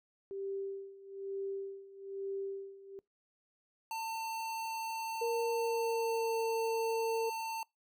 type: tone with tremolo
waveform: sine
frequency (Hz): 392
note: G4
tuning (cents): 0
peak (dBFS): -35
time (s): 0.31-2.99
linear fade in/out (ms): 0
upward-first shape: sine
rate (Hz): 1.1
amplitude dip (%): 85
type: tone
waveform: square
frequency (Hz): 898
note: A5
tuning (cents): +35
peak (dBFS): -37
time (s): 3.91-7.63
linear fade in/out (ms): 2
type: tone with pitch glide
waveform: sine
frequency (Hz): 466.4 to 454.2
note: A#4 to A#4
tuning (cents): +1 to -45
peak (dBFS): -31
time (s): 5.21-7.3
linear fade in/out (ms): 10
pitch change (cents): -46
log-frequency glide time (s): 5.5-6.44
effects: noise-tail reverb RT60 0.2 s tail -25 dB re dry